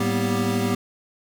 square tone cluster, 108 / 193.2 / 236 / 248.3 / 394.2 Hz, A2 / G3 / A#3 / B3 / G4, -32 / -25 / +22 / +9 / +10 cents, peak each -28 dBFS, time 0-0.75 s, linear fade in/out 5 ms, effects none

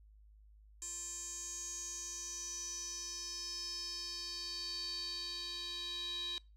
square tone with band-pass filter sweep, 349.2 Hz, F4, in tune, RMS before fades -43 dBFS, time 0.82-6.38 s, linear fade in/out 0 ms, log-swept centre 7400 to 3800 Hz, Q 8.7, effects noise-tail reverb RT60 0.3 s tail -25 dB re dry + added 52 Hz sine -58 dBFS peak until 6.56 s

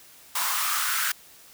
white noise with high-pass filter sweep, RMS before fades -26 dBFS, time 0.35-1.12 s, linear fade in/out 5 ms, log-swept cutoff 1000 to 1500 Hz, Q 4.2, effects white hiss -51 dBFS RMS until 1.53 s

